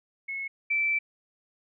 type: tone pair in turn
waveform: sine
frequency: 2186 / 2328 Hz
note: C#7 / D7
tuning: -25 / -16 cents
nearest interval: minor second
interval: 109 cents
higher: second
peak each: -31 / -23 dBFS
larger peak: second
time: 0.28-0.48 / 0.7-0.99 s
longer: second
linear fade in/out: 10 ms
effects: none